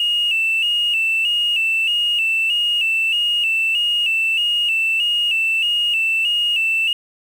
sine tone with vibrato, 2762 Hz, F7, 20 cents flat, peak -14 dBFS, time 0-6.93 s, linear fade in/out 2 ms, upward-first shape square, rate 1.6 Hz, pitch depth 62 cents each way, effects tanh soft clip ceiling -12 dBFS + 7-bit

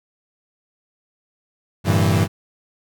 35% pulse chord, E half-diminished seventh, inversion first, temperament equal with one note detuned, 98 / 114.01 / 146.83 / 164.81 Hz, G2 / Bb2 / D3 / E3, 0 / -38 / 0 / 0 cents, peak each -16 / -20 / -22 / -19 dBFS, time 1.84-2.28 s, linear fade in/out 50 ms, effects none

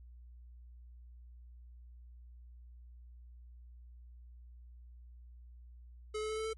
square tone with pitch steps, 428.5 / 432 / 435.5 / 439 / 442.6 Hz, A4 / A4 / A4 / A4 / A4, -46 / -32 / -18 / -4 / +10 cents, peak -36 dBFS, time 6.14-6.535 s, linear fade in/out 10 ms, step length 79 ms, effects added 60 Hz sine -51 dBFS peak until 6.57 s + MP3 48 kbps

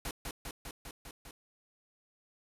pink noise with echo, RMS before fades -38 dBFS, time 0.05-0.11 s, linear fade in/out 2 ms, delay 200 ms, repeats 6, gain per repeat -2 dB, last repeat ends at 1.31 s, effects resampled to 32000 Hz

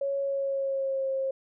sine tone with pitch glide, 554.4 to 535.2 Hz, C#5 to C5, 0 to +39 cents, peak -26 dBFS, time 0.01-1.31 s, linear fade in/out 5 ms, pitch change -61 cents, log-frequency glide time 0.2-1.09 s, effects none

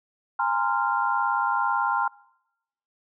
sine tone cluster, 819 / 917 / 1039 / 1388 Hz, G#5 / A#5 / C6 / F6, -24 / -29 / -12 / -11 cents, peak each -27 dBFS, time 0.39-2.08 s, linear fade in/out 5 ms, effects noise-tail reverb RT60 0.9 s tail -25 dB re dry

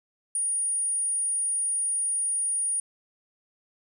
sine tone, 9570 Hz, D9, 32 cents sharp, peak -24 dBFS, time 0.35-2.8 s, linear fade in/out 2 ms, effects none

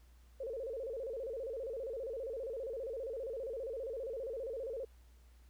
sine tone with vibrato, 492.5 Hz, B4, 5 cents flat, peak -38 dBFS, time 0.4-4.85 s, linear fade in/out 5 ms, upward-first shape square, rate 15 Hz, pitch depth 150 cents each way, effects added 60 Hz sine -58 dBFS peak until 5.49 s + pink hiss -71 dBFS RMS until 5.49 s

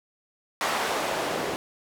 white noise with band-pass filter sweep, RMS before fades -28 dBFS, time 0.61-1.56 s, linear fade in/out 0 ms, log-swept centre 870 to 390 Hz, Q 0.95, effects none

